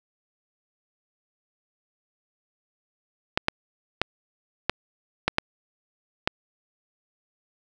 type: clicks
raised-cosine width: 0.3 ms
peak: -4 dBFS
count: 7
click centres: 3.375 / 3.484 / 4.016 / 4.696 / 5.28 / 5.384 / 6.275 s
effects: none